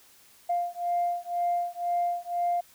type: beating tone pair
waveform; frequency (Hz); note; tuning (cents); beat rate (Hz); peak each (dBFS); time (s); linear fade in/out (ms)
sine; 698.5 / 700.5; F5 / F5; 0 / +5; 2; -28; 0.49-2.61; 10
effects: tanh soft clip ceiling -19 dBFS + white hiss -57 dBFS RMS until 2.74 s